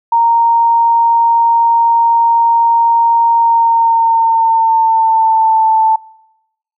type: tone with pitch glide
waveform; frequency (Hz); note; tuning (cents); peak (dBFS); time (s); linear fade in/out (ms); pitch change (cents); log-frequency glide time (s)
sine; 928 to 882.5; A#5 to A5; -8 to +5; -7; 0.12-5.96; 5; -87; 3.34-5.71
effects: noise-tail reverb RT60 0.9 s tail -26 dB re dry